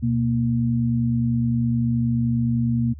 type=tone pair together; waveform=sine; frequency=123.47 / 233.3 Hz; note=B2 / A#3; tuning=0 / +2 cents; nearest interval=major seventh; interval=1102 cents; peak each=-21 dBFS; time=0.02-2.94 s; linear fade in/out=20 ms; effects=added 74 Hz sine -36 dBFS peak until 2.99 s